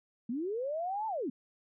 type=linear two-way sweep; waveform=sine; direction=up then down; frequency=218.9 to 902 to 218.9 Hz; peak=-32 dBFS; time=0.29-1.3 s; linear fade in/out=5 ms; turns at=1.07 s; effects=none